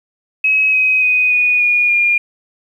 sine tone with pitch steps, 2556 / 2527 / 2498 / 2469 / 2441 / 2413 Hz, D#7 / D#7 / D#7 / D#7 / D#7 / D7, +46 / +26 / +6 / -14 / -34 / +46 cents, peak -10 dBFS, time 0.44-2.18 s, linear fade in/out 5 ms, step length 290 ms, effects 8-bit

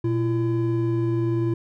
triangle tone pair together, 119.3 / 337.4 Hz, A#2 / E4, +41 / +40 cents, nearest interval octave + tritone, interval 1799 cents, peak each -21 / -21 dBFS, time 0.04-1.54 s, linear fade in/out 5 ms, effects none

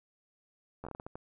slowing click train, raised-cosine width 1 ms, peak -28 dBFS, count 9, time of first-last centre 0.84-1.155 s, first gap 11 ms, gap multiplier 1.35, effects none

